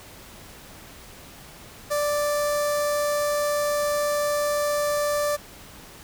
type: tone with notch filter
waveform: sawtooth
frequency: 587.3 Hz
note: D5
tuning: in tune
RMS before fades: -24 dBFS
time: 1.9-5.37 s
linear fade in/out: 20 ms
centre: 2800 Hz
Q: 1
effects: pink hiss -45 dBFS RMS until 6.03 s